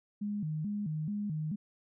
sine tone with vibrato, 178.7 Hz, F3, 40 cents sharp, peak -32 dBFS, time 0.21-1.56 s, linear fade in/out 10 ms, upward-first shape square, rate 2.3 Hz, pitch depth 250 cents each way, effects none

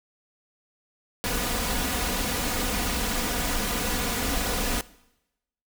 pink noise with comb filter, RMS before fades -27 dBFS, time 1.24-4.81 s, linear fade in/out 0 ms, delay 4.1 ms, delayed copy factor +0.6, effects noise-tail reverb RT60 0.9 s tail -20 dB re dry

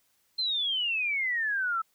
sine exponential sweep, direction down, 4186 to 1300 Hz, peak -26 dBFS, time 0.38-1.82 s, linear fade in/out 10 ms, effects white hiss -70 dBFS RMS until 1.94 s

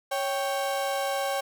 35% pulse tone pair together, 554.4 / 784.9 Hz, C#5 / G5, 0 / +2 cents, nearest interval tritone, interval 602 cents, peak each -27 / -28 dBFS, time 0.11-1.41 s, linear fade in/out 10 ms, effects none

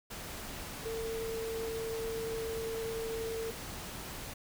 sine tone in noise, 451.2 Hz, A4, 44 cents sharp, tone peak -35 dBFS, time 0.85-3.51 s, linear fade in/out 10 ms, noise pink, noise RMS -43 dBFS, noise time 0.1-4.34 s, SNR +5 dB, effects none

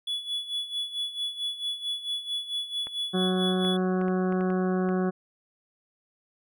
triangle tone with tremolo, 3411 Hz, G#7, 46 cents sharp, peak -25 dBFS, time 0.07-3.77 s, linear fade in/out 5 ms, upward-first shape sine, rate 4.5 Hz, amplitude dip 75%
clicks, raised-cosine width 0.5 ms, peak -26 dBFS, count 8, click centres 2.87 / 3.649 / 4.014 / 4.082 / 4.324 / 4.409 / 4.503 / 4.89 s
harmonic tone, 185 Hz, F#3, in tune, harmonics 1 / 2 / 3 / 4 / 6 / 7 / 8 / 9, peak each -25 / -28 / -37 / -36 / -40 / -45 / -42 / -47 dBFS, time 3.13-5.11 s, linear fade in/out 20 ms
effects none

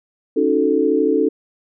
sine chord, D# half-diminished seventh, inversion third, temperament equal with one note detuned, 277.2 / 311.1 / 368.5 / 440 Hz, C#4 / D#4 / F#4 / A4, 0 / 0 / -7 / 0 cents, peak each -20 / -19 / -22 / -17 dBFS, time 0.36-1.29 s, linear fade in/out 10 ms, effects none

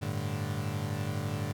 35% pulse chord, G suspended second, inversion none, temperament equal, 98 / 110 / 146.83 Hz, G2 / A2 / D3, 0 / 0 / 0 cents, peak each -34 dBFS, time 0.01-1.53 s, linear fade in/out 20 ms, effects none

